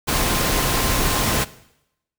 sine tone in noise, 1046.5 Hz, C6, in tune, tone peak -31 dBFS, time 0.07-1.45 s, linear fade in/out 20 ms, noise pink, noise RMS -20 dBFS, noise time 0.07-1.45 s, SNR -14 dB, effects noise-tail reverb RT60 0.8 s tail -18 dB re dry

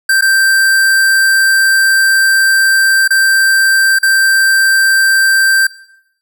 square tone with dropouts, 1568 Hz, G6, in tune, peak -8 dBFS, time 0.09-5.67 s, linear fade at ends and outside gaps 5 ms, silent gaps 0.211-0.221 / 3.078-3.105 / 3.988-4.029 s, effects noise-tail reverb RT60 0.8 s tail -20 dB re dry

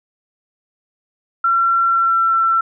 sine tone with pitch glide, 1360 to 1344.4 Hz, F6 to E6, -46 to +34 cents, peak -12 dBFS, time 1.44-2.61 s, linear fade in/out 5 ms, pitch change -20 cents, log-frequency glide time 1.86-2.38 s, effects none

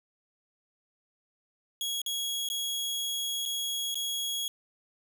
sawtooth tone with dropouts, 3322 Hz, G#7, in tune, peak -27 dBFS, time 1.81-4.48 s, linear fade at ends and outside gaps 1 ms, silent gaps 2.017-2.062 / 2.488-2.5 / 3.454-3.459 / 3.944-3.955 s, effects none

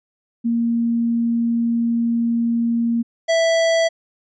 sine / square tone pair in turn, 233.1 / 659.3 Hz, A#3 / E5, 0 / 0 cents, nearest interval octave + tritone, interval 1800 cents, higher second, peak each -16 / -15 dBFS, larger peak second, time 0.44-3.03 / 3.28-3.89 s, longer first, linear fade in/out 20 ms, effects resampled to 16000 Hz

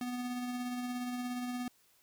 square tone with tremolo, 246.9 Hz, B3, in tune, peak -35 dBFS, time 0.01-1.68 s, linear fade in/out 2 ms, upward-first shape sine, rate 17 Hz, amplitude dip 30%, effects white hiss -68 dBFS RMS until 2.02 s

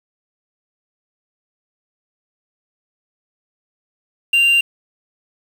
triangle tone with quantisation, 2781 Hz, F7, 8 cents flat, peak -9 dBFS, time 4.33-4.61 s, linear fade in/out 5 ms, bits 6, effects none

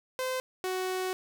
sawtooth tone pair in turn, 515 / 371.7 Hz, C5 / F#4, -28 / +8 cents, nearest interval tritone, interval 564 cents, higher first, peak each -26 dBFS, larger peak neither, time 0.19-0.4 / 0.64-1.13 s, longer second, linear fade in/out 0 ms, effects none

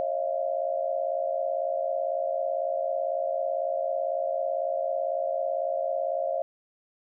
sine tone cluster, 544 / 628 / 686 Hz, C#5 / D#5 / F5, -33 / +16 / -31 cents, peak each -30 dBFS, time 0-6.42 s, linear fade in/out 0 ms, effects none

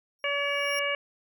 sawtooth tone with exponential growth, 5588 Hz, F8, in tune, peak -30 dBFS, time 0.19-0.79 s, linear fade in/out 0 ms, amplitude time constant 130 ms
harmonic tone, 569 Hz, C#5, 45 cents sharp, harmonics 1 / 2 / 3 / 4 / 5, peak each -31 / -35 / -34 / -30 / -33 dBFS, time 0.24-0.95 s, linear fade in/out 2 ms
effects none

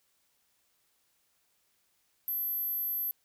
sine tone, 12250 Hz, G9, 41 cents flat, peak -30 dBFS, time 2.28-3.11 s, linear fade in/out 0 ms, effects white hiss -73 dBFS RMS until 3.24 s

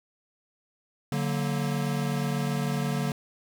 square chord, D augmented, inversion none, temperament equal with one note detuned, 145.15 / 185 / 233.1 Hz, D3 / F#3 / A#3, -20 / 0 / 0 cents, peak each -29 / -33 / -33 dBFS, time 1.12-3.12 s, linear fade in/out 2 ms, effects none

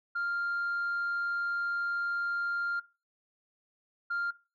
sine tone pair in turn, 1396.9 / 1396.9 Hz, F6 / F6, 0 / 0 cents, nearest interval unison, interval 0 cents, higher neither, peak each -28 dBFS, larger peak neither, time 0.15-2.8 / 4.1-4.31 s, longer first, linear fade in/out 10 ms, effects noise-tail reverb RT60 0.3 s tail -19 dB re dry + tanh soft clip ceiling -27 dBFS

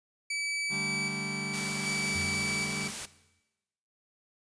sawtooth tone with tremolo, 2298 Hz, D7, 38 cents flat, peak -27 dBFS, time 0.3-2.88 s, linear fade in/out 5 ms, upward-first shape square, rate 0.64 Hz, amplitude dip 40%
sawtooth chord, D suspended fourth, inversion none, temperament just, 146.83 / 195.78 / 220.2 Hz, D3 / G3 / A3, 0 / -2 / +2 cents, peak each -36 / -35 / -39 dBFS, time 0.69-2.92 s, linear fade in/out 50 ms
white noise, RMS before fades -37 dBFS, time 1.53-3.06 s, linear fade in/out 10 ms
sine tone with exponential decay, 87.31 Hz, F2, in tune, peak -35 dBFS, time 2.15-3.4 s, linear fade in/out 5 ms, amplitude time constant 270 ms
effects noise-tail reverb RT60 1.0 s tail -17 dB re dry + resampled to 22050 Hz

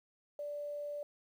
sine tone with quantisation, 584 Hz, D5, 10 cents flat, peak -38 dBFS, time 0.39-1.03 s, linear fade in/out 2 ms, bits 11, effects none

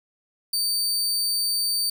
sawtooth tone, 4600 Hz, D8, 37 cents flat, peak -19 dBFS, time 0.53-1.9 s, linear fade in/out 5 ms, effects none

